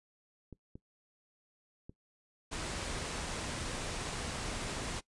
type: clicks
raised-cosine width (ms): 3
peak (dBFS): -34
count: 3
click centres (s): 0.527 / 0.755 / 1.895
type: low-pass noise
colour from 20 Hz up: pink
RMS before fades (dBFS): -39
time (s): 2.51-5.01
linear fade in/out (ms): 20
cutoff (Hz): 9900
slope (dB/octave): 48
effects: noise-tail reverb RT60 0.1 s tail -20 dB re dry + resampled to 24000 Hz